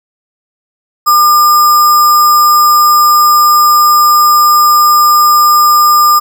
sine tone with sample-and-hold, 1203 Hz, D6, 41 cents sharp, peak -3 dBFS, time 1.06-6.2 s, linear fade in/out 20 ms, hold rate 6300 Hz, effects none

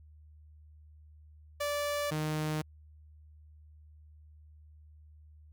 sawtooth tone pair in turn, 582 / 154.15 Hz, D5 / D#3, -16 / -16 cents, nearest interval octave + major seventh, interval 2300 cents, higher first, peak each -27 dBFS, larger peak neither, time 1.6-2.11 / 2.11-2.62 s, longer neither, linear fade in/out 10 ms, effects added 76 Hz sine -53 dBFS peak until 5.52 s

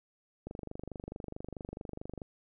click train, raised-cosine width 2 ms, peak -27 dBFS, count 44, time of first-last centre 0.47-2.218 s, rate 24.6 Hz, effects none

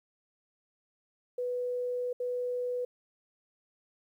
sine tone bursts at uneven times, 493.9 Hz, B4, in tune, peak -30 dBFS, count 2, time 1.38-2.13 / 2.2-2.85 s, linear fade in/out 5 ms, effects 11-bit

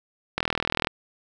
click train, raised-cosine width 0.3 ms, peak -7 dBFS, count 21, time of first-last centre 0.38-0.871 s, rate 40.7 Hz, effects none

